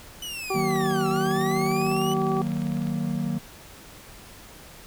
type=linear two-way sweep; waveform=sawtooth; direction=down then up; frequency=3001 to 1300 to 3001 Hz; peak=-29 dBFS; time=0.22-2.14 s; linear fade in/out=5 ms; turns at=1.09 s
type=harmonic tone; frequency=383.6 Hz; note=G4; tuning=37 cents flat; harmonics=1 / 2 / 3; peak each=-26 / -29 / -31 dBFS; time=0.5-2.42 s; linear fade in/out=5 ms
type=chord; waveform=triangle; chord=D# minor; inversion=none; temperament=just; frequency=155.56 / 186.68 / 233.3 Hz; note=D#3 / F#3 / A#3; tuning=0 / +16 / +2 cents; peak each=-27 dBFS; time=0.54-3.39 s; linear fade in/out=10 ms
type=click train; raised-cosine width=0.3 ms; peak=-26 dBFS; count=44; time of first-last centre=0.71-2.871 s; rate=19.9 Hz
effects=pink hiss -46 dBFS RMS until 4.86 s